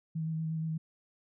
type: tone with vibrato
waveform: sine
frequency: 160 Hz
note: D#3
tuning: 49 cents sharp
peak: -31 dBFS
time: 0.15-0.78 s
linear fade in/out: 10 ms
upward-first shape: square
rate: 8.4 Hz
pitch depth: 14 cents each way
effects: none